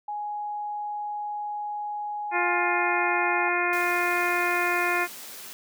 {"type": "tone", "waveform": "sine", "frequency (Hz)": 833, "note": "G#5", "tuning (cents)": 5, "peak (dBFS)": -29, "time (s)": [0.08, 3.49], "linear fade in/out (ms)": 5}
{"type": "harmonic tone", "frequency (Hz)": 352.1, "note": "F4", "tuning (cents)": 14, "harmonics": [1, 2, 3, 4, 5, 6, 7], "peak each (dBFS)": [-30, -30, -30, -30, -30, -30, -30], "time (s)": [2.31, 5.08], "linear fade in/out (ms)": 50}
{"type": "high-pass noise", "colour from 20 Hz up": "white", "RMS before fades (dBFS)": -41, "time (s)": [3.73, 5.53], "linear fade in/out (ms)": 0, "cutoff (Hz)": 150, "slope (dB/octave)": 24}
{"effects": []}